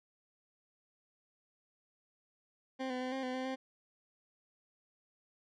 20% pulse tone with pitch steps, 262.4 / 252.9 / 255.6 / 265.6 / 254.3 / 258.7 / 262.7 Hz, C4 / B3 / C4 / C4 / C4 / C4 / C4, +5 / +41 / -40 / +26 / -49 / -19 / +7 cents, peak -31 dBFS, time 2.79-3.56 s, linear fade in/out 20 ms, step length 110 ms, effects low-pass 4000 Hz 12 dB/octave

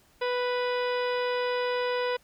harmonic tone, 493.9 Hz, B4, in tune, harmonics 1 / 2 / 3 / 4 / 5 / 6 / 7 / 8 / 10, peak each -27 / -33 / -37 / -39 / -41 / -43 / -44 / -45 / -47 dBFS, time 0.21-2.17 s, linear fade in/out 10 ms, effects pink hiss -62 dBFS RMS until 2.23 s

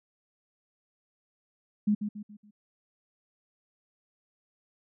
sine tone with echo, 208.7 Hz, G#3, 9 cents sharp, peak -21 dBFS, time 1.87-1.95 s, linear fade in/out 10 ms, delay 140 ms, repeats 4, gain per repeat -8 dB, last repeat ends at 2.51 s, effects none

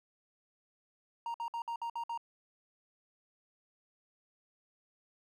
triangle tone bursts, 932.3 Hz, A#5, in tune, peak -33 dBFS, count 7, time 1.26-2.176 s, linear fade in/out 2 ms, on 82 ms, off 57 ms, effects none

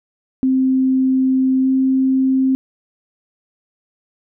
sine tone with pitch glide, 261.6 to 263.6 Hz, C4 to C4, 0 to +13 cents, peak -12 dBFS, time 0.43-2.55 s, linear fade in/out 0 ms, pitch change +13 cents, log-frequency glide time 1.62-1.67 s, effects none

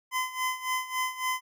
25% pulse tone with tremolo, 1023 Hz, C6, 39 cents flat, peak -22 dBFS, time 0.11-1.41 s, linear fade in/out 50 ms, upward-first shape sine, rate 3.6 Hz, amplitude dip 80%, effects none

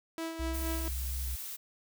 sawtooth tone with tremolo, 327 Hz, E4, 14 cents flat, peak -30 dBFS, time 0.18-0.88 s, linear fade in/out 0 ms, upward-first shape sine, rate 4.3 Hz, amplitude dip 50%
sine tone with pitch glide, 63.4 to 64.17 Hz, B1 to C2, +46 to -33 cents, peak -33 dBFS, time 0.39-1.36 s, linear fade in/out 10 ms, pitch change +21 cents, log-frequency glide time 0.51-1.24 s
blue noise, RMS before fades -41 dBFS, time 0.53-1.57 s, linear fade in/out 20 ms
effects none

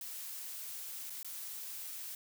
blue noise with dropouts, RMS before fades -44 dBFS, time 0.01-2.15 s, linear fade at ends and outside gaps 2 ms, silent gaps 1.098-1.103 / 1.23-1.246 s, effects none

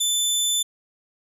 20% pulse tone, 3520 Hz, A7, in tune, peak -14 dBFS, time 0-0.63 s, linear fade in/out 10 ms, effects none

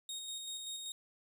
25% pulse tone with tremolo, 3729 Hz, A#7, in tune, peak -36 dBFS, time 0.09-0.92 s, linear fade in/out 2 ms, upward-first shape square, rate 5.2 Hz, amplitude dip 30%, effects none

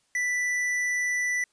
sine tone with hard clipping, 1977 Hz, B6, 1 cent sharp, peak -26 dBFS, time 0.15-1.44 s, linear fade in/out 2 ms, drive 9 dB, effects white hiss -69 dBFS RMS until 1.52 s + resampled to 22050 Hz

